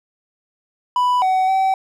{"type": "tone with pitch steps", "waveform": "triangle", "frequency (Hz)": [990, 752, 766], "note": ["B5", "F#5", "G5"], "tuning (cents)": [4, 28, -40], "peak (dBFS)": -12, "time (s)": [0.96, 1.74], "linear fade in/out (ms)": 2, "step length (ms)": 260, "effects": []}